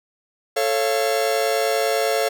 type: chord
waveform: 45% pulse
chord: A augmented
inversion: none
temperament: just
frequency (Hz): 440 / 550 / 687.5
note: A4 / C#5 / E#5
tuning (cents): 0 / -14 / -27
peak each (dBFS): -23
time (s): 0.56-2.29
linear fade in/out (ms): 10
effects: none

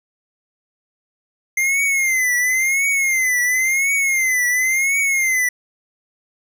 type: tone with vibrato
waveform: square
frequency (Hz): 2093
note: C7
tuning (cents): 0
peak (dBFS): -16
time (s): 1.57-5.49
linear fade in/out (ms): 5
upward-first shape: triangle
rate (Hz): 0.95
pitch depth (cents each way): 130
effects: none

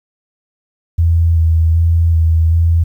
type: tone with vibrato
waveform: sine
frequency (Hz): 82.41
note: E2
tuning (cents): 0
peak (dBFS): -8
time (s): 0.98-2.84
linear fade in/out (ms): 10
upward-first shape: square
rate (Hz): 1.3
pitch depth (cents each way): 21
effects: 8-bit

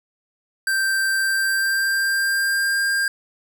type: tone with pitch glide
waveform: square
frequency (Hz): 1568 to 1600.9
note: G6 to G6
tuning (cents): 0 to +36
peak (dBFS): -19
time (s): 0.67-3.08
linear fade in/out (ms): 2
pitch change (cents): +36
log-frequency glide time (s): 1.15-2.86
effects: none

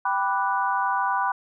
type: chord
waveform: sine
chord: G major seventh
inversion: none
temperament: equal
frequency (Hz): 784 / 987.8 / 1174.7 / 1480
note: G5 / B5 / D6 / F#6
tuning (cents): 0 / 0 / 0 / 0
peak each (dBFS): -27 / -24 / -29 / -29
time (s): 0.05-1.32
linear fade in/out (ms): 5
effects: none

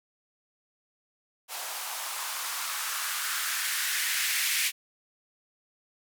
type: noise with band-pass filter sweep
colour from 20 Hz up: violet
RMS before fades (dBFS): -31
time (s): 1.48-4.72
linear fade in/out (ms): 50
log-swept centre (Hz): 750 to 2200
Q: 2.3
effects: none

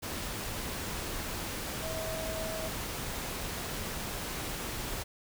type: tone in noise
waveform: sine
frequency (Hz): 642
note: E5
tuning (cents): -46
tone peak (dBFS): -37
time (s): 1.82-2.69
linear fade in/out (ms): 20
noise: pink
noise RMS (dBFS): -37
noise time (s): 0.02-5.04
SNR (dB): -3
effects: none

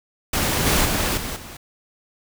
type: noise with level steps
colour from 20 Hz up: pink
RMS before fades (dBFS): -21 / -18 / -22 / -29 / -38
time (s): 0.33-1.57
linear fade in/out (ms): 5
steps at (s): 0.66 / 0.85 / 1.17 / 1.36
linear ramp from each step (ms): 5
effects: none

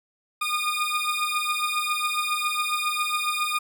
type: beating tone pair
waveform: 20% pulse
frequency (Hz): 1218 / 1225.3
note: D#6 / D#6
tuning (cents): -37 / -27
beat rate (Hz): 7.3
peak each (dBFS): -22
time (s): 0.41-3.59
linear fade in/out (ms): 10
effects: none

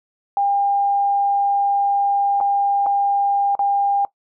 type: tone with dropouts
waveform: sine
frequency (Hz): 802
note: G5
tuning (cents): +39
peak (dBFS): -15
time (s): 0.37-4.05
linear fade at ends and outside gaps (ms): 1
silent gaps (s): 2.403-2.41 / 2.862-2.866 / 3.552-3.592
effects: noise-tail reverb RT60 0.1 s tail -19 dB re dry

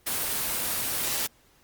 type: noise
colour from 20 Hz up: white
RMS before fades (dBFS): -28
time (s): 0.06-1.27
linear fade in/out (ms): 10
effects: pink hiss -61 dBFS RMS until 1.63 s + Opus 24 kbps

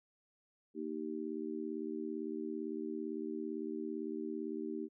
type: harmonic tone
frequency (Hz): 77.78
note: D#2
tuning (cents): 0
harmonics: 3 / 4 / 5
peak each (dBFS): -43 / -41 / -42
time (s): 0.74-4.89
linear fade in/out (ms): 50
effects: none

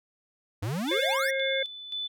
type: exponential sweep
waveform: square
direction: up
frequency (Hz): 92.5 to 2003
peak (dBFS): -29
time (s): 0.62-1.31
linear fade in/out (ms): 10
type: tone with tremolo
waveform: sine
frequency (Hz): 3497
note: A7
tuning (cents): -11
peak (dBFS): -30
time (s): 0.87-2.08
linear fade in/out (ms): 20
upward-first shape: square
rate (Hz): 1.9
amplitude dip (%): 65
type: harmonic tone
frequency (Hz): 537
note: C5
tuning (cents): +45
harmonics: 1 / 3 / 4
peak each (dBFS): -28 / -34 / -31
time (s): 0.91-1.63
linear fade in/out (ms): 5
effects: none

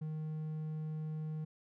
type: tone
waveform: triangle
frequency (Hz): 155.56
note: D#3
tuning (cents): 0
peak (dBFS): -35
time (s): 0.01-1.45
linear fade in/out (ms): 10
effects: none

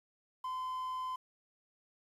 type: tone with quantisation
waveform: triangle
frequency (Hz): 1024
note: C6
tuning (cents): -38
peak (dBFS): -34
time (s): 0.44-1.16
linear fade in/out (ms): 5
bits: 10
effects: none

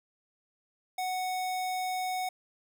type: tone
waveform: square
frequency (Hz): 740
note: F#5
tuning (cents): 0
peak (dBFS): -31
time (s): 0.98-2.29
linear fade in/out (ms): 5
effects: 11-bit

